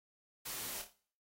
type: noise with echo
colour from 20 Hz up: white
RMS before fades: -43 dBFS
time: 0.45-0.82 s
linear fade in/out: 10 ms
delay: 28 ms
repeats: 4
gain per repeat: -7 dB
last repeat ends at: 0.932 s
effects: noise-tail reverb RT60 0.5 s tail -19 dB re dry + AAC 48 kbps